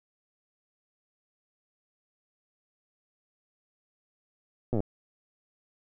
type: slowing click train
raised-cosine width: 2 ms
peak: -16 dBFS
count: 9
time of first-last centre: 4.73-4.804 s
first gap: 8 ms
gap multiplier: 1.04
effects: none